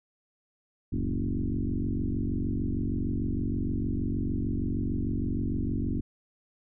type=tone with frequency modulation; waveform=sine; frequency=105.4 Hz; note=G#2; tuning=26 cents sharp; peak=-26 dBFS; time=0.92-6.01 s; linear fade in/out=10 ms; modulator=46.5 Hz; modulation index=4.4; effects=none